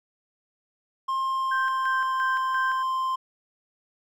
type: tone with pitch glide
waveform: triangle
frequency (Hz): 1062 to 1045.6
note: C6 to C6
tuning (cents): +25 to -1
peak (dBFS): -22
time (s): 1.08-3.16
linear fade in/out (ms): 10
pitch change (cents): -26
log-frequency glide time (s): 1.2-2.29
type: tone with tremolo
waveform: sine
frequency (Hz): 1568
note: G6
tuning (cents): 0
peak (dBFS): -25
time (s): 1.51-2.83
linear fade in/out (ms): 10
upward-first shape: square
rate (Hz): 2.9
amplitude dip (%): 65
effects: none